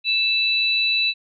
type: tone pair together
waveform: sine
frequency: 2638 / 3953 Hz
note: E7 / B7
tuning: +1 / +1 cents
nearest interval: perfect fifth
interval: 700 cents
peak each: -20 dBFS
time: 0.04-1.14 s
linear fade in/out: 50 ms
effects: none